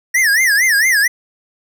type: tone with vibrato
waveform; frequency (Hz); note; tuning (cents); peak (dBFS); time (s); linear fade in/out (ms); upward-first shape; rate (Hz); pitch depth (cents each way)
square; 1846; A#6; -17; -11; 0.14-1.08; 10; sine; 4.4; 230
effects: none